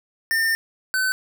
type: tone pair in turn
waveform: square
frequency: 1808 / 1520.3 Hz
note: A6 / F#6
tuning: +47 / +47 cents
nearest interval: minor third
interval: 300 cents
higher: first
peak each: -19 / -20 dBFS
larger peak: first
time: 0.31-0.55 / 0.94-1.12 s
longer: first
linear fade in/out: 0 ms
effects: none